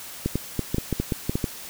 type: clicks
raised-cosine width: 3 ms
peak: -10 dBFS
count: 11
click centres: 0.26 / 0.356 / 0.593 / 0.745 / 0.783 / 0.927 / 1 / 1.122 / 1.295 / 1.355 / 1.442 s
effects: white hiss -39 dBFS RMS until 1.69 s